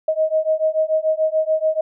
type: beating tone pair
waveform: sine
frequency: 626 / 632.9 Hz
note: D#5 / D#5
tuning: +10 / +29 cents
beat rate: 6.9 Hz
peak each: -19 dBFS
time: 0.08-1.81 s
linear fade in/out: 5 ms
effects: none